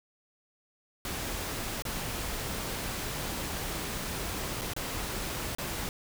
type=noise with dropouts; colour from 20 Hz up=pink; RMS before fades=-35 dBFS; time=1.05-5.89 s; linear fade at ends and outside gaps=1 ms; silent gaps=1.822-1.852 / 4.612-4.617 / 4.735-4.764 / 5.55-5.584 s; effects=none